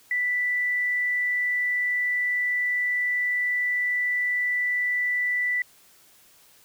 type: tone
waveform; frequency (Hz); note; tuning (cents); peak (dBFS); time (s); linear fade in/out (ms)
sine; 1975.5; B6; 0; -22; 0.11-5.62; 2
effects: white hiss -56 dBFS RMS until 6.64 s